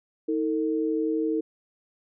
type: tone pair together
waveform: sine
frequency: 317.8 / 449.4 Hz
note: D#4 / A4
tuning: +37 / +37 cents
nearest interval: tritone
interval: 600 cents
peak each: -25 / -27 dBFS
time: 0.28-1.41 s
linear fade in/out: 10 ms
effects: none